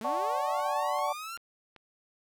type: linear sweep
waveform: sawtooth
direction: up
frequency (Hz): 207.7 to 1396.9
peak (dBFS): -34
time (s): 0.01-1.37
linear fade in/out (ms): 0
type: chord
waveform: sine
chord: D major seventh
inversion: none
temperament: equal with one note detuned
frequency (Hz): 587.3 / 748.2 / 880 / 1108.7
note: D5 / F#5 / A5 / C#6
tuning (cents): 0 / +19 / 0 / 0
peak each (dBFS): -33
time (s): 0.04-1.13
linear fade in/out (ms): 10
type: click train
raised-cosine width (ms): 0.3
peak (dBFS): -35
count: 4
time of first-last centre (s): 0.6-1.763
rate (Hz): 2.58
effects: none